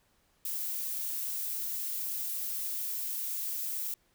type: noise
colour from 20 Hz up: violet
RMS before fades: -35 dBFS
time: 0.45-3.94 s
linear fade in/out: 2 ms
effects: pink hiss -70 dBFS RMS until 4.14 s